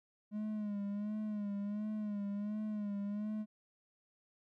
triangle tone with vibrato, 207.7 Hz, G#3, in tune, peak -34 dBFS, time 0.31-3.46 s, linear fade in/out 50 ms, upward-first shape sine, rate 1.4 Hz, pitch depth 57 cents each way, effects none

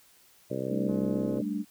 harmonic tone, 65.41 Hz, C2, in tune, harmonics 2 / 3 / 4 / 5 / 6 / 7 / 8 / 9, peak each -38 / -38 / -38 / -38 / -38 / -38 / -38 / -38 dBFS, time 0.5-1.42 s, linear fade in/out 10 ms
sine chord, G suspended second, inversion none, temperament equal with one note detuned, 197.36 / 220 / 293.7 Hz, G3 / A3 / D4, +12 / 0 / 0 cents, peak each -33 dBFS, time 0.68-1.65 s, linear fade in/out 50 ms
click train, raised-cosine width 1 ms, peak -37 dBFS, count 106, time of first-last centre 0.89-1.385 s, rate 212 Hz
effects white hiss -60 dBFS RMS until 1.7 s

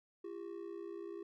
triangle ring-modulated tone, 371.1 Hz, F#4, 5 cents sharp, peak -38 dBFS, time 0.24-1.23 s, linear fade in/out 5 ms, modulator 30.2 Hz, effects none

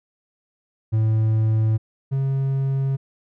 triangle tone pair in turn, 110 / 135.52 Hz, A2 / C#3, 0 / -39 cents, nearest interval major third, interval 361 cents, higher second, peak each -14 / -17 dBFS, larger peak first, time 0.92-1.78 / 2.11-2.97 s, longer neither, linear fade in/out 20 ms, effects none

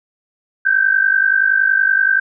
sine tone pair together, 1538.4 / 1589 Hz, G6 / G6, -33 / +23 cents, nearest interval minor second, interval 56 cents, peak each -14 dBFS, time 0.65-2.2 s, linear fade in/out 10 ms, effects none

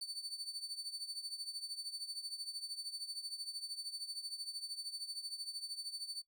35% pulse tone with tremolo, 4520 Hz, C#8, 33 cents sharp, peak -37 dBFS, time 0.01-6.22 s, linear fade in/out 5 ms, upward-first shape triangle, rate 13 Hz, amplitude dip 85%, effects noise-tail reverb RT60 0.1 s tail -22 dB re dry

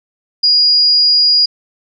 sine tone, 4875 Hz, D#8, 36 cents flat, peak -7 dBFS, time 0.43-1.46 s, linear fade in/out 10 ms, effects none

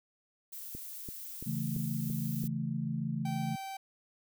violet noise, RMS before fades -44 dBFS, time 0.52-2.48 s, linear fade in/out 10 ms
click train, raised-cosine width 3 ms, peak -30 dBFS, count 6, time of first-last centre 0.75-2.439 s, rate 2.96 Hz
sine chord, A major, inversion first, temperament equal, 138.59 / 164.81 / 220 Hz, C#3 / E3 / A3, 0 / 0 / 0 cents, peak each -36 dBFS, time 1.46-3.56 s, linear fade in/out 10 ms
45% pulse tone, 776 Hz, G5, 18 cents flat, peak -39 dBFS, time 3.25-3.77 s, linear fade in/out 5 ms
effects none

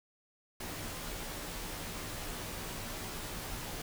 pink noise with comb filter, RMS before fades -41 dBFS, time 0.6-3.82 s, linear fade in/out 5 ms, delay 15 ms, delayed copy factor -0.6, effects none

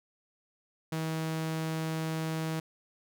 sawtooth tone, 160 Hz, D#3, 49 cents sharp, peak -27 dBFS, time 0.92-2.6 s, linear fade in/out 5 ms, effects none

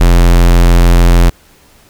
square tone, 43.29 Hz, F1, 14 cents flat, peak -4 dBFS, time 0-1.3 s, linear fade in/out 10 ms, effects pink hiss -45 dBFS RMS until 1.89 s

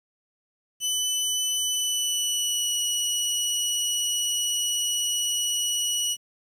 20% pulse tone with pitch glide, 2999 to 2929 Hz, F#7 to F#7, +23 to -18 cents, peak -18 dBFS, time 0.8-6.17 s, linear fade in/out 50 ms, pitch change -41 cents, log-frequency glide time 1.7-2.77 s, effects 9-bit

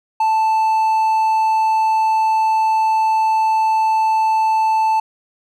triangle tone, 880 Hz, A5, in tune, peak -11 dBFS, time 0.2-5 s, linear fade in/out 5 ms, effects none

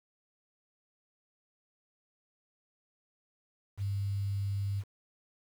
sine tone with quantisation, 99.6 Hz, G2, 28 cents sharp, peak -30 dBFS, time 3.77-4.84 s, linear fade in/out 50 ms, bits 9, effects none

